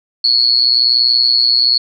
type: tone with amplitude modulation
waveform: sine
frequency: 4373 Hz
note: C#8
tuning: 24 cents flat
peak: -5 dBFS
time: 0.24-1.78 s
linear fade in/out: 5 ms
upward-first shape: sine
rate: 121 Hz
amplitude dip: 90%
effects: none